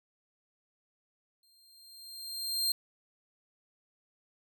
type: tone with exponential growth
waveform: sawtooth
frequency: 4186 Hz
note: C8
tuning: in tune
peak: -23 dBFS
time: 1.43-2.72 s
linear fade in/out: 2 ms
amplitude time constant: 280 ms
effects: none